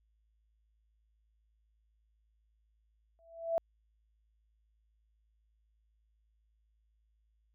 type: tone with exponential growth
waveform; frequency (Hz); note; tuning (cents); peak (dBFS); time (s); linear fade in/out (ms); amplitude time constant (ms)
sine; 664; E5; +12; -25; 3.19-3.58; 0; 84
effects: added 54 Hz sine -70 dBFS peak until 7.54 s